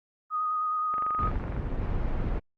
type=tone with vibrato; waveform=sine; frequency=1244.5 Hz; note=D#6; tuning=in tune; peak=-25 dBFS; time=0.3-1.31 s; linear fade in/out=50 ms; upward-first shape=square; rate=9.6 Hz; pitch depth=13 cents each way
type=click train; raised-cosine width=0.5 ms; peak=-23 dBFS; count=16; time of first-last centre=0.94-1.565 s; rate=24 Hz
type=noise; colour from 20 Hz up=brown; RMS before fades=-29 dBFS; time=1.18-2.4 s; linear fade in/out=20 ms
effects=low-pass 2000 Hz 12 dB/octave + Opus 32 kbps